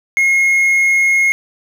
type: tone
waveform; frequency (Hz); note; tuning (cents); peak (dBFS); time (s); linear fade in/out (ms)
triangle; 2156; C#7; -49; -8; 0.17-1.32; 0
effects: none